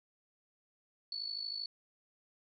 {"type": "tone with amplitude modulation", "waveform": "sine", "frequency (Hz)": 4435, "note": "C#8", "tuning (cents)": 0, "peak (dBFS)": -34, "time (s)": [1.12, 1.66], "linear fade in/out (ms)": 2, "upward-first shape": "sine", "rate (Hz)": 52.8, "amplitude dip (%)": 75, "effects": []}